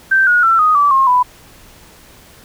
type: tone with pitch steps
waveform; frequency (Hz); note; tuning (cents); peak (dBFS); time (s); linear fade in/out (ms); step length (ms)
sine; 1560 / 1447.1 / 1342.5 / 1245.3 / 1155.3 / 1071.7 / 994.2; G6 / F#6 / E6 / D#6 / D6 / C6 / B5; -9 / -39 / +31 / +1 / -29 / +41 / +11; -8; 0.11-1.23; 10; 160
effects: pink hiss -43 dBFS RMS until 2.44 s